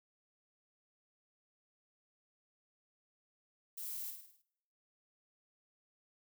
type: noise with echo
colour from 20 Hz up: violet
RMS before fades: -44 dBFS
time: 3.77-4.11 s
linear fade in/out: 10 ms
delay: 52 ms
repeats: 6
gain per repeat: -5 dB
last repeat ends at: 4.422 s
effects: noise-tail reverb RT60 0.9 s tail -26 dB re dry